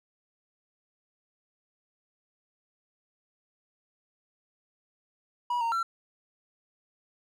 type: tone with pitch steps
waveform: triangle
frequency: 969 / 923 / 1353 Hz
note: B5 / A#5 / E6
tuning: -33 / -17 / +45 cents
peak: -24 dBFS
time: 5.5-5.83 s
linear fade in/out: 5 ms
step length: 110 ms
effects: none